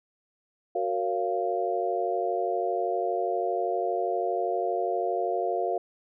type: chord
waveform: sine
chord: Gb major seventh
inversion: none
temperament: just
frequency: 370 / 462.5 / 555 / 693.7 Hz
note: Gb4 / Bb4 / Db5 / F5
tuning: 0 / -14 / +2 / -12 cents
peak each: -31 / -31 / -34 / -28 dBFS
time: 0.75-5.78 s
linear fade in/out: 5 ms
effects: none